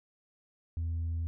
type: tone with tanh clipping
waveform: sine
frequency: 82.8 Hz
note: E2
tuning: 8 cents sharp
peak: -31 dBFS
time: 0.77-1.27 s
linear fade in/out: 0 ms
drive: 1 dB
effects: none